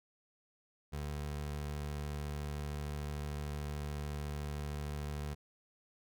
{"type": "tone", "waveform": "25% pulse", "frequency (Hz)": 73.5, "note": "D2", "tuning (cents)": 2, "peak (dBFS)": -34, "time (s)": [0.92, 5.35], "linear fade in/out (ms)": 20, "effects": []}